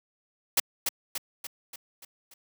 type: noise with echo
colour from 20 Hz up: white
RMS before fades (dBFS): -22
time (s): 0.57-0.6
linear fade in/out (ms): 5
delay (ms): 290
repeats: 6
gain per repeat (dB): -5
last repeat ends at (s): 2.34
effects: high-pass 200 Hz 12 dB/octave

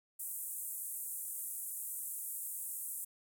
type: band-pass noise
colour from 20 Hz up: pink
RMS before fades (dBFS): -42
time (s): 0.19-3.05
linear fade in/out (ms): 10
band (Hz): 8200 to 16000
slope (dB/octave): 48
effects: none

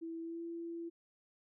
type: tone with pitch glide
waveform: sine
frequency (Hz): 329.6 to 336.5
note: E4 to E4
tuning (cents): 0 to +36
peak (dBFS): -40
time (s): 0.01-0.9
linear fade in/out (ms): 20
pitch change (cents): +36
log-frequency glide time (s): 0.21-0.42
effects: none

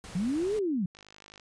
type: noise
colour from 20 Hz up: pink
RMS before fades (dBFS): -45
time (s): 0.04-0.59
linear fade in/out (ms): 0
type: linear two-way sweep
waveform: sine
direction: up then down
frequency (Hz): 164.81 to 440 to 164.81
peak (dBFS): -26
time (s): 0.15-0.86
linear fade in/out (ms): 5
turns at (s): 0.56
type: click train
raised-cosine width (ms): 0.2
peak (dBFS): -33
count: 24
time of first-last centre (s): 0.95-1.397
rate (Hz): 51.4
effects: resampled to 22050 Hz

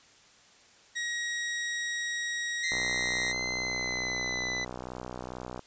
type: tone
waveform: sawtooth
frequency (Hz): 1896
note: A#6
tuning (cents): +29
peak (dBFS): -27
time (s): 0.95-3.33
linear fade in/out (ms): 20
type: tone with pitch glide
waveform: sawtooth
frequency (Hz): 2062 to 2004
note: C7 to B6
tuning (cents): -26 to +25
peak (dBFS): -27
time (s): 2.63-4.65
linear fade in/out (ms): 10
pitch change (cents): -49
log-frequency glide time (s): 3.54-4.47
type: click train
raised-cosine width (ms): 1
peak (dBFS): -24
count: 180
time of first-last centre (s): 2.72-5.593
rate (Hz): 62.3
effects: white hiss -58 dBFS RMS until 5.66 s + resampled to 16000 Hz

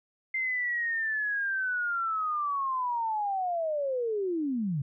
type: linear sweep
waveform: sine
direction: down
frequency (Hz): 2093 to 130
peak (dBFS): -27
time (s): 0.34-4.82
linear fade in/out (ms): 5
effects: none

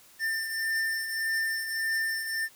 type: beating tone pair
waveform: square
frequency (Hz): 1794 / 1795.7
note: A6 / A6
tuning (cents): +33 / +35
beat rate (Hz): 1.7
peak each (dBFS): -29 / -37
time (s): 0.19-2.49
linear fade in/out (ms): 50
effects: white hiss -56 dBFS RMS until 2.55 s

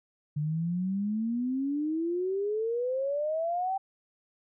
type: exponential sweep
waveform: sine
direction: up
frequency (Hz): 146.2 to 784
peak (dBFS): -27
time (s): 0.36-3.78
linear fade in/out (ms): 10
effects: none

